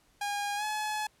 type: tone with pitch glide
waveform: sawtooth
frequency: 815 to 852.1 Hz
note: G#5 to G#5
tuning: -33 to +44 cents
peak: -27 dBFS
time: 0.21-1.07 s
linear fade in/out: 5 ms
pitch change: +77 cents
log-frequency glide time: 0.56-0.64 s
effects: pink hiss -66 dBFS RMS until 1.2 s + low-pass 12000 Hz 12 dB/octave